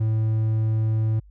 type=tone; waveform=triangle; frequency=110 Hz; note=A2; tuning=in tune; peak=-17 dBFS; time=0-1.2 s; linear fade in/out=10 ms; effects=added 50 Hz sine -46 dBFS peak until 1.3 s